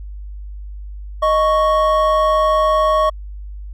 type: tone pair together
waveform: triangle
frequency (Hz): 622.2 / 1108.7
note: D#5 / C#6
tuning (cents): 0 / 0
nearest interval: minor seventh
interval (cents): 1000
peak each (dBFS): -13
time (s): 1.22-3.1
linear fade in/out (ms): 10
effects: added 50 Hz sine -28 dBFS peak until 3.73 s